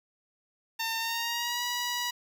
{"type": "tone with pitch glide", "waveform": "10% pulse", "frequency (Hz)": [906, 971], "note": ["A#5", "B5"], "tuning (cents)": [-50, -30], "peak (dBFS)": -21, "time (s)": [0.79, 2.11], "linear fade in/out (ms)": 10, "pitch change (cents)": 120, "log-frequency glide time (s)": [0.98, 1.63], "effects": []}